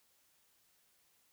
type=silence; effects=white hiss -72 dBFS RMS until 1.32 s